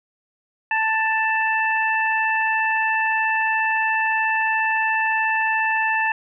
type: harmonic tone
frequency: 883 Hz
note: A5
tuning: 6 cents sharp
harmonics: 1 / 2 / 3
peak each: -22 / -21 / -25 dBFS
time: 0.71-6.12 s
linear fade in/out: 2 ms
effects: none